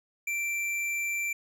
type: tone with hard clipping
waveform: sine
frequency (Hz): 2349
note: D7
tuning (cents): 0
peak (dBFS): -30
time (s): 0.27-1.33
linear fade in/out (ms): 5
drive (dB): 11
effects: none